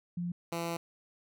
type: tone pair in turn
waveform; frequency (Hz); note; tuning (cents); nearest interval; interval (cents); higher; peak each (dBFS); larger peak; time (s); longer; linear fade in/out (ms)
sine / 10% pulse; 174.61 / 168.62; F3 / E3; 0 / +40; minor second; 60; first; -32 / -25; second; 0.17-0.32 / 0.52-0.77; second; 5
effects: none